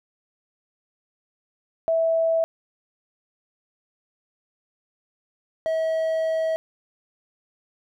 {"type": "tone pair in turn", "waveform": ["sine", "triangle"], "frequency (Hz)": [655, 643.7], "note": ["E5", "E5"], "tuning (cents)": [-11, -41], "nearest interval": "unison", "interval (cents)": 30, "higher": "first", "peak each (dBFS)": [-18, -19], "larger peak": "first", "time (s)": [[1.88, 2.44], [5.66, 6.56]], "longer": "second", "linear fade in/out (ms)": 0, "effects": []}